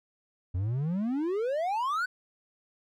triangle exponential sweep, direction up, 85.5 to 1535 Hz, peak -25 dBFS, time 0.54-2.06 s, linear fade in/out 10 ms, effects none

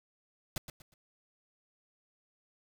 pink noise with echo, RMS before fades -35 dBFS, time 0.56-0.58 s, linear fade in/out 2 ms, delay 120 ms, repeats 3, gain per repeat -10 dB, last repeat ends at 0.94 s, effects none

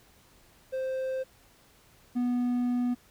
triangle tone pair in turn, 523.3 / 245.2 Hz, C5 / B3, 0 / -12 cents, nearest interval octave + minor second, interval 1312 cents, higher first, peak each -27 / -23 dBFS, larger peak second, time 0.72-1.24 / 2.15-2.95 s, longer second, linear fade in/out 20 ms, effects pink hiss -60 dBFS RMS until 3.1 s

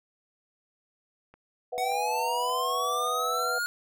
click train, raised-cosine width 0.5 ms, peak -37 dBFS, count 4, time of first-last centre 1.34-3.074 s, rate 1.73 Hz
sine chord, B suspended fourth, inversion none, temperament equal, 493.9 / 659.3 / 740 Hz, B4 / E5 / F#5, 0 / 0 / 0 cents, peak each -33 / -37 / -35 dBFS, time 1.72-3.59 s, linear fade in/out 10 ms
square linear sweep, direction up, 738 to 1442 Hz, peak -28 dBFS, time 1.78-3.66 s, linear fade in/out 0 ms
effects none

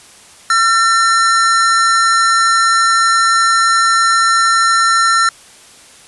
square tone pair together, 1355.8 / 1803 Hz, E6 / A6, +48 / +42 cents, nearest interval perfect fourth, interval 494 cents, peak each -11 / -16 dBFS, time 0.5-5.29 s, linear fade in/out 2 ms, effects white hiss -41 dBFS RMS until 6.07 s + resampled to 24000 Hz

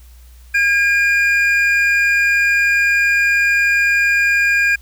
triangle tone pair together, 1625 / 2412 Hz, G#6 / D7, -38 / +46 cents, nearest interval perfect fifth, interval 684 cents, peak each -12 / -14 dBFS, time 0.54-4.76 s, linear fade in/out 10 ms, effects added 60 Hz sine -39 dBFS peak until 4.81 s + white hiss -52 dBFS RMS until 4.81 s

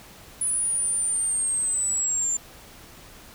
sine linear sweep, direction down, 10010 to 7200 Hz, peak -22 dBFS, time 0.41-2.37 s, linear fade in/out 5 ms, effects pink hiss -47 dBFS RMS until 3.34 s

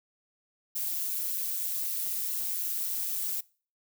violet noise with amplitude modulation, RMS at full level -29 dBFS, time 0.75-3.41 s, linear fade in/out 10 ms, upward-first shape sine, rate 181 Hz, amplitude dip 65%, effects noise-tail reverb RT60 0.4 s tail -23 dB re dry

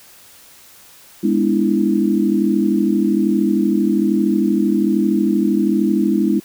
sine chord, E dominant seventh, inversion first, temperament just, 206 / 247.2 / 296.7 / 329.6 Hz, G#3 / B3 / D4 / E4, -14 / +2 / +18 / 0 cents, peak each -17 / -21 / -20 / -18 dBFS, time 1.23-6.4 s, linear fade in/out 10 ms, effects white hiss -45 dBFS RMS until 6.44 s

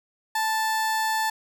30% pulse tone, 880 Hz, A5, in tune, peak -20 dBFS, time 0.35-1.3 s, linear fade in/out 5 ms, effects none

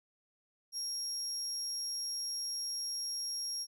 35% pulse tone, 5588 Hz, F8, in tune, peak -33 dBFS, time 0.72-3.67 s, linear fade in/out 50 ms, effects none

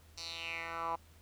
10% pulse tone with band-pass filter sweep, 166.3 Hz, E3, 16 cents sharp, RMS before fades -40 dBFS, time 0.17-0.96 s, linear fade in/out 10 ms, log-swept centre 5200 to 930 Hz, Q 4.3, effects added 80 Hz sine -58 dBFS peak until 1.21 s + pink hiss -64 dBFS RMS until 1.21 s

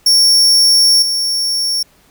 40% pulse tone with level steps, 5490 Hz, F8, 31 cents flat, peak -6 / -13 dBFS, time 0.06-1.83 s, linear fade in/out 5 ms, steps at 1.02 s, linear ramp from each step 5 ms, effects pink hiss -51 dBFS RMS until 2.1 s

